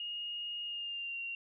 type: tone with pitch glide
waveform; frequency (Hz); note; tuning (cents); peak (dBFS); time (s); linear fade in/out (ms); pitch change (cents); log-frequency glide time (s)
sine; 2858 to 2759; F7 to F7; +39 to -22; -37; 0-1.35; 2; -61; 0.64-1.19
effects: none